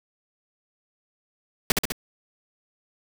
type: noise with echo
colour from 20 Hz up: pink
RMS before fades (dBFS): -18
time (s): 1.7-1.72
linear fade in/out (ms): 2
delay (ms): 67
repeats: 3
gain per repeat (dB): -3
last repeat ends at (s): 1.921
effects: none